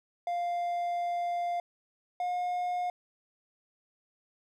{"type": "tone pair in turn", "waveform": "triangle", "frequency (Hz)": [698.5, 716.1], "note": ["F5", "F5"], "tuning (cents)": [0, 43], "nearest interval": "unison", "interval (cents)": 43, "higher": "second", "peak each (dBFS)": -27, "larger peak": "neither", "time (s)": [[0.27, 1.6], [2.2, 2.9]], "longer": "first", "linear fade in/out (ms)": 2, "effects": []}